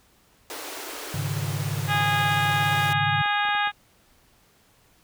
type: high-pass noise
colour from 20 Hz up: pink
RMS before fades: -36 dBFS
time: 0.5-2.93 s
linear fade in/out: 0 ms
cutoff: 280 Hz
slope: 96 dB/octave
type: chord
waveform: sine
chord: Ab suspended fourth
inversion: none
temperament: equal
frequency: 103.83 / 138.59 / 155.56 Hz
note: Ab2 / Db3 / Eb3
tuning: 0 / 0 / 0 cents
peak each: -30 / -29 / -31 dBFS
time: 1.14-3.22 s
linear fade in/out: 5 ms
type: harmonic tone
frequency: 411.8 Hz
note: G#4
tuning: 15 cents flat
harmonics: 2 / 3 / 4 / 5 / 6 / 7 / 8 / 9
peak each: -25 / -29 / -26 / -34 / -32 / -35 / -37 / -34 dBFS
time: 1.87-3.72 s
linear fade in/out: 50 ms
type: clicks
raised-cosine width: 1 ms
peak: -30 dBFS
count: 5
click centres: 3.259 / 3.453 / 3.488 / 3.551 / 3.674 s
effects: pink hiss -60 dBFS RMS until 5.03 s